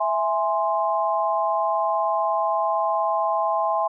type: chord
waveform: sine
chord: E augmented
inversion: none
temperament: equal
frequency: 659.3 / 830.6 / 1046.5 Hz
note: E5 / G#5 / B#5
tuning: 0 / 0 / 0 cents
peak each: -24 dBFS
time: 0-3.88 s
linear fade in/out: 10 ms
effects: none